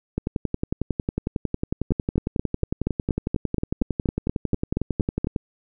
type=two click trains; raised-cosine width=3 ms; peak=-9 / -10 dBFS; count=15 / 58; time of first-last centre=1.92-5.245 / 0.18-5.362 s; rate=4.21 / 11 Hz; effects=none